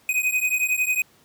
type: beating tone pair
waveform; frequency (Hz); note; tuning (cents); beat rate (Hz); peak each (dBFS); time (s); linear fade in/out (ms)
square; 2497 / 2508; D#7 / D#7; +6 / +13; 11; -24; 0.09-1.02; 2
effects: pink hiss -57 dBFS RMS until 1.24 s + high-pass 100 Hz 12 dB/octave